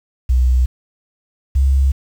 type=tone pair in turn; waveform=sine; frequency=62.7 / 67.64 Hz; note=B1 / C#2; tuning=+27 / -42 cents; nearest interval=minor second; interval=131 cents; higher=second; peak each=-10 dBFS; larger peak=neither; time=0.29-0.66 / 1.55-1.92 s; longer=neither; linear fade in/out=10 ms; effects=7-bit